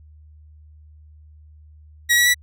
sawtooth tone with pitch steps, 1910 / 1932.2 / 1954.6 Hz, A#6 / B6 / B6, +42 / -38 / -18 cents, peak -10 dBFS, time 2.09-2.345 s, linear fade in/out 20 ms, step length 85 ms, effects added 76 Hz sine -44 dBFS peak until 2.42 s

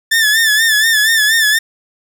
sawtooth tone with vibrato, 1760 Hz, A6, in tune, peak -6 dBFS, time 0.11-1.59 s, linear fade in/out 10 ms, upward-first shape sine, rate 4.2 Hz, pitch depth 71 cents each way, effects none

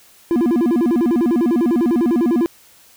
triangle tone with vibrato, 285.1 Hz, C#4, 49 cents sharp, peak -11 dBFS, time 0.31-2.46 s, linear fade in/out 0 ms, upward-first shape square, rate 10 Hz, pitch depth 300 cents each way, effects white hiss -49 dBFS RMS until 2.96 s

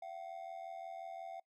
triangle ring-modulated tone, 720 Hz, F#5, 47 cents flat, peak -39 dBFS, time 0.02-1.4 s, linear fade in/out 5 ms, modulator 42.8 Hz, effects noise-tail reverb RT60 0.1 s tail -22 dB re dry

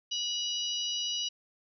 harmonic tone, 974 Hz, B5, 24 cents flat, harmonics 3 / 4 / 5 / 6, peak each -32 / -39 / -39 / -39 dBFS, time 0.11-1.29 s, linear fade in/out 10 ms, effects none

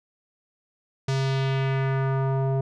square tone with low-pass filter sweep, 134.5 Hz, C3, 48 cents sharp, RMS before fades -24 dBFS, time 1.08-2.61 s, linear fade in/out 5 ms, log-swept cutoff 6000 to 650 Hz, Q 1.5, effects none

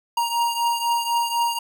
square beating tone pair, 938 / 942 Hz, A#5 / A#5, +11 / +18 cents, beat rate 4 Hz, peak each -22 / -27 dBFS, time 0.17-1.59 s, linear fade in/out 5 ms, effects none

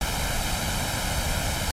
pink noise with comb filter, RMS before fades -26 dBFS, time 0.01-1.71 s, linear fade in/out 2 ms, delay 1.3 ms, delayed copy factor +0.65, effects low-pass 12000 Hz 12 dB/octave + MP3 64 kbps

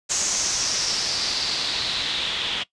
white noise with low-pass filter sweep, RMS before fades -25 dBFS, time 0.09-2.64 s, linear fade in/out 20 ms, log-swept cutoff 6800 to 3200 Hz, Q 4.3, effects noise-tail reverb RT60 0.1 s tail -19 dB re dry + resampled to 22050 Hz

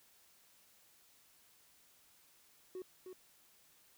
triangle tone with echo, 370 Hz, F#4, in tune, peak -39 dBFS, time 2.75-2.82 s, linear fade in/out 2 ms, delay 310 ms, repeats 1, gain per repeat -6 dB, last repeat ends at 3.13 s, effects tanh soft clip ceiling -37 dBFS + white hiss -67 dBFS RMS until 3.97 s

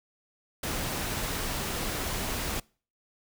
pink noise, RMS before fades -32 dBFS, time 0.63-2.6 s, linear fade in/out 5 ms, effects noise-tail reverb RT60 0.4 s tail -25 dB re dry

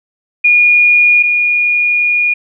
sine tone pair in turn, 2437 / 2437 Hz, D#7 / D#7, -37 / -37 cents, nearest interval unison, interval 0 cents, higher neither, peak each -5 / -9 dBFS, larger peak first, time 0.44-1.23 / 1.23-2.34 s, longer second, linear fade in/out 10 ms, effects none

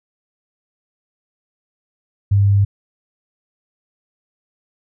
sine tone, 100 Hz, G2, 35 cents sharp, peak -10 dBFS, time 2.31-2.65 s, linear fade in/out 10 ms, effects none

